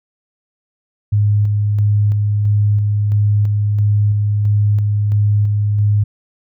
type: tone with tremolo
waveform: sine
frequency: 103.83 Hz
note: G#2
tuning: in tune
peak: -10 dBFS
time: 1.12-6.04 s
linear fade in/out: 10 ms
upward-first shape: square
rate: 1.5 Hz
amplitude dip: 25%
effects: none

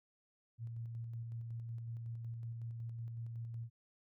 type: tone with tremolo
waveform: sine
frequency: 115.7 Hz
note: A#2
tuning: 13 cents flat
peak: -40 dBFS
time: 0.58-3.7 s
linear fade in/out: 50 ms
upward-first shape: square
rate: 5.4 Hz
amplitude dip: 25%
effects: none

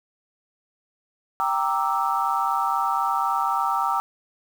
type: chord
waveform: sine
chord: E half-diminished seventh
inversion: first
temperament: equal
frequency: 784 / 932.3 / 1174.7 / 1318.5 Hz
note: G5 / Bb5 / D6 / E6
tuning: 0 / 0 / 0 / 0 cents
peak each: -26 dBFS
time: 1.4-4 s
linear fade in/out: 0 ms
effects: 7-bit

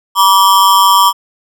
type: ring-modulated tone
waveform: square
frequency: 1063 Hz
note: C6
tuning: 27 cents sharp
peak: -3 dBFS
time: 0.15-1.13 s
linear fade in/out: 50 ms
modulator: 97 Hz
effects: none

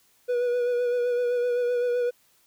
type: tone with vibrato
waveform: triangle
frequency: 487.5 Hz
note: B4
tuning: 23 cents flat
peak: -20 dBFS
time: 0.28-2.11 s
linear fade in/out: 20 ms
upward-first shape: sine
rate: 7.8 Hz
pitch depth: 26 cents each way
effects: white hiss -63 dBFS RMS until 2.46 s

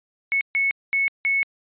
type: tone bursts at uneven times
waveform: sine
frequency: 2203 Hz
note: C#7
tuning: 11 cents flat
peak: -18 dBFS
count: 4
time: 0.32-0.41 / 0.55-0.71 / 0.93-1.08 / 1.25-1.43 s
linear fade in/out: 0 ms
effects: resampled to 8000 Hz

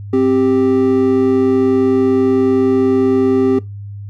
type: tone pair together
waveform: triangle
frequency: 261.6 / 392.3 Hz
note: C4 / G4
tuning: 0 / +1 cents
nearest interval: perfect fifth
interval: 701 cents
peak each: -11 dBFS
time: 0.13-3.59 s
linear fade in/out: 5 ms
effects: noise-tail reverb RT60 0.2 s tail -20 dB re dry + added 101 Hz sine -26 dBFS peak until 4.09 s

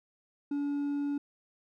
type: tone with hard clipping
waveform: triangle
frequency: 286.2 Hz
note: D4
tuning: 45 cents flat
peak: -30 dBFS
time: 0.51-1.18 s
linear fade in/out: 5 ms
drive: 5 dB
effects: none

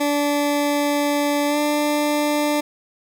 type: tone with pitch glide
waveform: 20% pulse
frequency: 290 to 295.9 Hz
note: D4 to D4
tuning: -22 to +13 cents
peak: -13 dBFS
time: 0-2.61 s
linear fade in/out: 10 ms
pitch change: +35 cents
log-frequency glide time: 1.47-1.58 s
effects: none

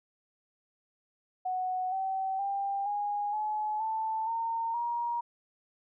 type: tone with pitch steps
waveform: sine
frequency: 740 / 766.5 / 794 / 822.5 / 852 / 882.6 / 914.2 / 947 Hz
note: F#5 / G5 / G5 / G#5 / G#5 / A5 / A#5 / A#5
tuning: 0 / -39 / +22 / -17 / +44 / +5 / -34 / +27 cents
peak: -29 dBFS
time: 1.45-5.21 s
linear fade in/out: 10 ms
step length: 470 ms
effects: none

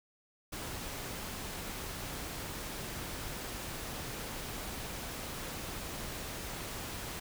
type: noise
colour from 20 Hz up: pink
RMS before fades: -41 dBFS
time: 0.52-7.2 s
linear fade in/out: 10 ms
effects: none

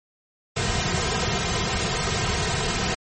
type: noise with comb filter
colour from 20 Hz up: pink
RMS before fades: -24 dBFS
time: 0.56-2.95 s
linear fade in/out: 10 ms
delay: 3.5 ms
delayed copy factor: -0.8
effects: MP3 32 kbps

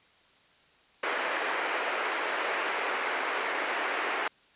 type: band-pass noise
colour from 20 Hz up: white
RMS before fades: -31 dBFS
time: 1.03-4.28 s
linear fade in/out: 5 ms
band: 350 to 2300 Hz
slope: 24 dB/octave
effects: white hiss -61 dBFS RMS until 4.55 s + resampled to 8000 Hz

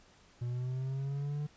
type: linear sweep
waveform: triangle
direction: up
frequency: 119.6 to 149.1 Hz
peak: -31 dBFS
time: 0.41-1.47 s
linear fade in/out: 10 ms
effects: pink hiss -62 dBFS RMS until 1.56 s + resampled to 16000 Hz

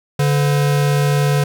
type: tone pair together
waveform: square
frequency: 144.36 / 510 Hz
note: D3 / C5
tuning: -29 / -44 cents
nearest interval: octave + minor seventh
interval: 2185 cents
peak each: -14 / -25 dBFS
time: 0.19-1.44 s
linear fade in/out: 5 ms
effects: none

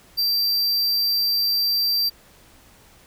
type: tone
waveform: square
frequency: 4699 Hz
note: D8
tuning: in tune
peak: -19 dBFS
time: 0.17-2.1 s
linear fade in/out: 20 ms
effects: pink hiss -52 dBFS RMS until 3.06 s

